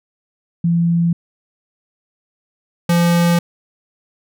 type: tone pair in turn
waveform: sine / square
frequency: 169.6 / 171.77 Hz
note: E3 / F3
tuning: +50 / -28 cents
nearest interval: unison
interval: 22 cents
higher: second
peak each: -12 dBFS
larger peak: neither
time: 0.64-1.13 / 2.89-3.39 s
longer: second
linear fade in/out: 5 ms
effects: none